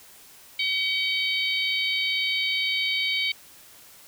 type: harmonic tone with a mistuned harmonic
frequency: 757 Hz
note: F#5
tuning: 39 cents sharp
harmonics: 3 / 4 / 5 / 6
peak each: -26 / -28 / -30 / -32 dBFS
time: 0.59-3.32 s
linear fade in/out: 5 ms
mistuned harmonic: 4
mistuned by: +37 cents
effects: white hiss -50 dBFS RMS until 4.07 s